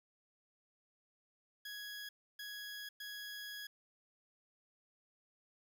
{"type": "tone bursts at uneven times", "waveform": "20% pulse", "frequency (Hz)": 1666, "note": "G#6", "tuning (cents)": 5, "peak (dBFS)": -40, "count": 3, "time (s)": [[1.65, 2.09], [2.39, 2.89], [3, 3.67]], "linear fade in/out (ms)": 5, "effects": []}